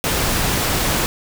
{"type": "noise", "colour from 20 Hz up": "pink", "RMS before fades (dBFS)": -19, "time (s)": [0.04, 1.06], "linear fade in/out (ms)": 0, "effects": []}